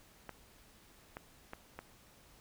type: clicks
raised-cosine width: 0.5 ms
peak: -28 dBFS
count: 4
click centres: 0.293 / 1.169 / 1.534 / 1.79 s
effects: pink hiss -62 dBFS RMS until 2.4 s